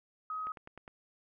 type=tone; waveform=sine; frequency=1264 Hz; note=D#6; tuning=27 cents sharp; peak=-35 dBFS; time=0.3-0.52 s; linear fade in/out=2 ms
type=click train; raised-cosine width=0.5 ms; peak=-33 dBFS; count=5; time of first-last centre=0.47-0.879 s; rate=9.79 Hz
effects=none